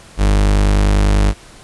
40% pulse tone, 50.3 Hz, G1, 45 cents sharp, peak -9 dBFS, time 0.17-1.34 s, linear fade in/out 50 ms, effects pink hiss -41 dBFS RMS until 1.63 s + resampled to 24000 Hz

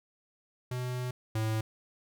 square tone pair in turn, 125.3 / 109.99 Hz, B2 / A2, +25 / 0 cents, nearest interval major second, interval 225 cents, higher first, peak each -33 / -29 dBFS, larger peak second, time 0.71-1.11 / 1.35-1.61 s, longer first, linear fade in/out 5 ms, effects none

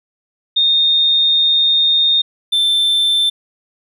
sine / triangle tone pair in turn, 3671 / 3550 Hz, A#7 / A7, -27 / +15 cents, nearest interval minor second, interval 58 cents, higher first, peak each -10 dBFS, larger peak neither, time 0.56-2.22 / 2.52-3.3 s, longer first, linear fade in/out 10 ms, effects none

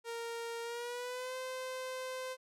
sawtooth tone with pitch glide, 464.5 to 515.4 Hz, A#4 to C5, -6 to -26 cents, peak -35 dBFS, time 0.04-2.37 s, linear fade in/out 50 ms, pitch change +180 cents, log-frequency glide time 0.62-1.35 s, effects low-pass 12000 Hz 12 dB/octave

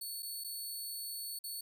10% pulse tone with dropouts, 4435 Hz, C#8, in tune, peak -33 dBFS, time 0.01-1.61 s, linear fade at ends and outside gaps 5 ms, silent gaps 0.224-0.228 / 0.439-0.444 / 1.39-1.439 s, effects none

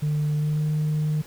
sine tone with pitch glide, 150 to 152.71 Hz, D3 to D#3, +37 to -32 cents, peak -19 dBFS, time 0.02-1.22 s, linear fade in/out 10 ms, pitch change +31 cents, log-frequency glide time 0.36-0.65 s, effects tanh soft clip ceiling -19 dBFS + pink hiss -47 dBFS RMS until 1.26 s

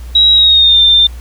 sine tone with pitch glide, 3849 to 3591 Hz, B7 to A7, -45 to +35 cents, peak -4 dBFS, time 0.15-1.07 s, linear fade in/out 5 ms, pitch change -120 cents, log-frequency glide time 0.33-0.8 s, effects added 60 Hz sine -24 dBFS peak until 1.2 s + pink hiss -41 dBFS RMS until 1.2 s

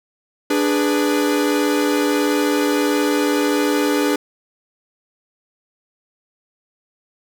45% pulse chord, G# diminished, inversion second, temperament equal with one note detuned, 293.7 / 412.4 / 493.9 Hz, D4 / G#4 / B4, 0 / -12 / 0 cents, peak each -18 / -21 / -23 dBFS, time 0.5-4.16 s, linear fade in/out 5 ms, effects none

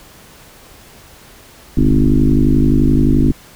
sine tone with frequency modulation, 138.59 Hz, C#3, in tune, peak -8 dBFS, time 1.77-3.32 s, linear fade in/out 5 ms, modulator 51.5 Hz, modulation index 3.5, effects pink hiss -42 dBFS RMS until 3.55 s

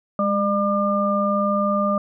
sine tone cluster, 204.8 / 600 / 1201 Hz, G#3 / D5 / D6, -24 / +37 / +38 cents, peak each -22 dBFS, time 0.19-1.98 s, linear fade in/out 2 ms, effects none

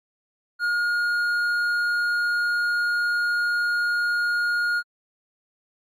sine tone with hard clipping, 1429 Hz, F6, 39 cents sharp, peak -22 dBFS, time 0.59-4.83 s, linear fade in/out 50 ms, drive 5 dB, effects AAC 64 kbps

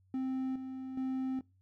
triangle tone with tremolo, 261.6 Hz, C4, in tune, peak -30 dBFS, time 0.14-1.41 s, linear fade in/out 2 ms, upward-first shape square, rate 1.2 Hz, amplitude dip 55%, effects noise-tail reverb RT60 0.3 s tail -24 dB re dry + added 94 Hz sine -65 dBFS peak until 1.61 s

